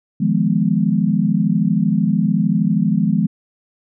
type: chord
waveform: sine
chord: F half-diminished seventh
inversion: third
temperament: equal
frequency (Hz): 155.56 / 174.61 / 207.7 / 246.9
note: Eb3 / F3 / Ab3 / Cb4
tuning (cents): 0 / 0 / 0 / 0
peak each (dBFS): -21 / -18 / -17 / -22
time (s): 0.2-3.27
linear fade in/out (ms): 10
effects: none